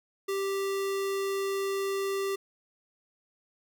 square tone, 392 Hz, G4, in tune, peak -29 dBFS, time 0.28-2.36 s, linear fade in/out 10 ms, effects none

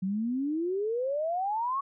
sine exponential sweep, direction up, 182.9 to 1130 Hz, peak -27 dBFS, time 0.02-1.81 s, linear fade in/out 10 ms, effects none

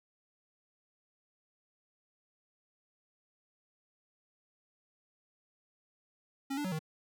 square tone with pitch steps, 273.1 / 292.8 / 186.6 / 156.7 Hz, C#4 / D4 / F#3 / D#3, -26 / -5 / +15 / +13 cents, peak -34 dBFS, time 6.5-6.792 s, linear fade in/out 10 ms, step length 73 ms, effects none

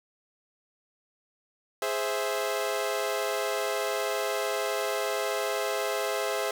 sawtooth chord, Ab augmented, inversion none, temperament equal, 415.3 / 523.3 / 659.3 Hz, Ab4 / C5 / E5, 0 / 0 / 0 cents, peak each -28 dBFS, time 1.82-6.51 s, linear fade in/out 2 ms, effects none

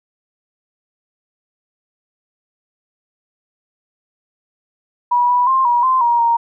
sine tone with pitch steps, 971 / 981 / 1055 / 960 / 1038 / 947 / 933 Hz, B5 / B5 / C6 / B5 / C6 / A#5 / A#5, -30 / -12 / +14 / -49 / -14 / +27 / +1 cents, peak -11 dBFS, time 5.11-6.37 s, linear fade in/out 10 ms, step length 180 ms, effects none

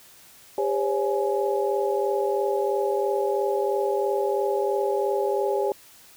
sine tone cluster, 401.2 / 517 / 560 / 839 Hz, G4 / C5 / C#5 / G#5, +40 / -21 / +18 / +17 cents, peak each -24 / -29 / -28 / -29 dBFS, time 0.58-5.72 s, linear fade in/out 2 ms, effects white hiss -51 dBFS RMS until 6.16 s

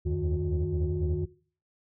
sine tone cluster, 76.4 / 80.3 / 90.5 / 155.5 / 360.1 Hz, D#2 / E2 / F#2 / D#3 / F#4, -31 / -45 / -38 / -1 / -47 cents, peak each -31 dBFS, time 0.05-1.26 s, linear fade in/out 20 ms, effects noise-tail reverb RT60 0.4 s tail -17 dB re dry + tanh soft clip ceiling -20 dBFS

